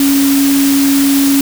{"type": "tone in noise", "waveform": "sine", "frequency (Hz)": 277.2, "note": "C#4", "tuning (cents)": 0, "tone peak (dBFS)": -8, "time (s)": [0, 1.41], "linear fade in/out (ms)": 2, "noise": "white", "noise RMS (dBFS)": -18, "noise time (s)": [0, 1.41], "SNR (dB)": 7, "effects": []}